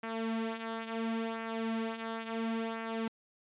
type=tone with flanger; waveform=sawtooth; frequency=225.8 Hz; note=A3; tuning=45 cents sharp; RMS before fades=-36 dBFS; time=0.03-3.08 s; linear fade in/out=5 ms; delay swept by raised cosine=0.26 to 4.86 ms; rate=0.72 Hz; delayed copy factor=-0.6; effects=resampled to 8000 Hz